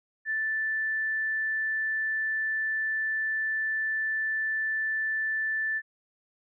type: tone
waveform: sine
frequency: 1760 Hz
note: A6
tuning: in tune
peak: -26 dBFS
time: 0.25-5.82 s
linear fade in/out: 50 ms
effects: none